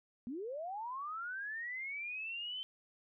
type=linear sweep; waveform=sine; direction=up; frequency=223.7 to 3097 Hz; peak=-39 dBFS; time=0.27-2.63 s; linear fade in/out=0 ms; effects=none